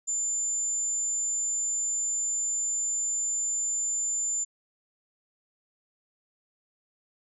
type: tone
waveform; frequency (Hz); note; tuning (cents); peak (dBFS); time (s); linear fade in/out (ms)
sine; 7140; A8; +24; -26; 0.07-4.45; 20
effects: none